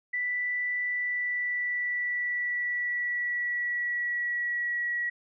sine tone with pitch glide, 1975.5 to 1922.6 Hz, B6 to B6, 0 to -47 cents, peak -27 dBFS, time 0.13-5.1 s, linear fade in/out 10 ms, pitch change -47 cents, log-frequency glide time 0.82-4.89 s, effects none

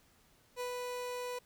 30% pulse tone with ADSR envelope, 493.9 Hz, B4, in tune, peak -33 dBFS, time 0.56-1.39 s, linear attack 45 ms, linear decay 110 ms, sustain -2 dB, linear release 8 ms, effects pink hiss -67 dBFS RMS until 1.45 s

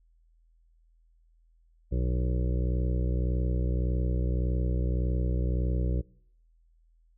harmonic tone, 61.74 Hz, B1, in tune, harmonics 1 / 2 / 3 / 5 / 6 / 7 / 8 / 9, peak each -26 / -32 / -36 / -40 / -42 / -43 / -44 / -45 dBFS, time 1.91-6.02 s, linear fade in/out 20 ms, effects noise-tail reverb RT60 0.7 s tail -24 dB re dry + added 41 Hz sine -60 dBFS peak until 7.17 s

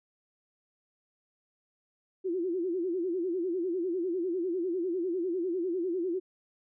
sine tone with vibrato, 355.4 Hz, F4, 30 cents sharp, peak -28 dBFS, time 2.24-6.2 s, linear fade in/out 20 ms, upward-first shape sine, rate 10 Hz, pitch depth 130 cents each way, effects none

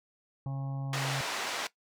harmonic tone, 136.3 Hz, C#3, 29 cents flat, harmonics 1 / 2 / 4 / 5 / 6 / 7 / 8, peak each -32 / -46 / -51 / -53 / -49 / -58 / -56 dBFS, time 0.46-1.21 s, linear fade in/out 2 ms
pink band-pass noise, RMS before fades -35 dBFS, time 0.93-1.67 s, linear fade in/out 2 ms, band 610 to 6000 Hz, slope 12 dB/octave
effects noise-tail reverb RT60 0.1 s tail -17 dB re dry

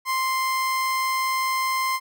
30% pulse tone, 1046.5 Hz, C6, in tune, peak -19 dBFS, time 0.05-2 s, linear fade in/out 50 ms, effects none

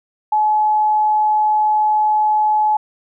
sine tone, 853 Hz, G#5, 46 cents sharp, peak -12 dBFS, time 0.32-2.77 s, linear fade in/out 5 ms, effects none

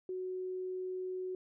sine tone, 370 Hz, F#4, in tune, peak -36 dBFS, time 0.09-1.35 s, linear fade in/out 2 ms, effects none

